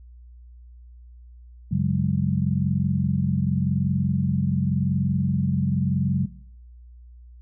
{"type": "tone cluster", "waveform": "sine", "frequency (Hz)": [93.5, 138.3, 183.2, 204.1], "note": ["F#2", "C#3", "F#3", "G#3"], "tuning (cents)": [19, -4, -17, -30], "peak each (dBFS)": [-28, -23, -23, -28], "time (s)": [1.71, 6.26], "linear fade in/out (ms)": 10, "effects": ["noise-tail reverb RT60 0.6 s tail -17 dB re dry", "added 60 Hz sine -43 dBFS peak until 7.41 s"]}